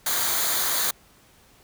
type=noise with comb filter; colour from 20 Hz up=white; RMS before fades=-24 dBFS; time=0.06-0.91 s; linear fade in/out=5 ms; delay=0.37 ms; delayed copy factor=-0.6; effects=pink hiss -56 dBFS RMS until 1.63 s